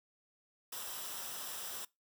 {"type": "noise with comb filter", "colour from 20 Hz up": "white", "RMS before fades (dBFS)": -43, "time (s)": [0.72, 1.85], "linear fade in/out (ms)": 5, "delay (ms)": 0.45, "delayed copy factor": -0.55, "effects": ["noise-tail reverb RT60 0.2 s tail -22 dB re dry"]}